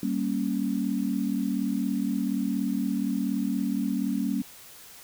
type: chord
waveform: sine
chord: G diminished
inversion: none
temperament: equal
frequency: 196 / 233.1 / 277.2 Hz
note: G3 / Bb3 / Db4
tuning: 0 / 0 / 0 cents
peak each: -29 dBFS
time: 0.03-4.42 s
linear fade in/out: 2 ms
effects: white hiss -48 dBFS RMS until 5.03 s